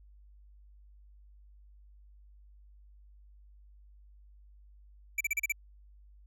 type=tone bursts; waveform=square; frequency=2327 Hz; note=D7; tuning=17 cents flat; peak=-28 dBFS; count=6; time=5.18-5.522 s; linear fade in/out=5 ms; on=27 ms; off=36 ms; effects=added 50 Hz sine -54 dBFS peak until 6.26 s